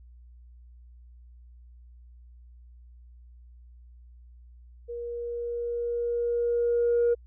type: tone with level ramp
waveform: sine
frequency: 474.8 Hz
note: A#4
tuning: 32 cents sharp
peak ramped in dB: -33 to -18 dBFS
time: 4.88-7.15 s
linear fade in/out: 20 ms
effects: tanh soft clip ceiling -17 dBFS + added 60 Hz sine -48 dBFS peak until 7.26 s